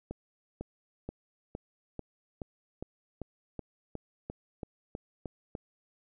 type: accelerating click train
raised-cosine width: 2 ms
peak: -24 dBFS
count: 15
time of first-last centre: 0.11-5.552 s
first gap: 500 ms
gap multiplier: 0.96
effects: none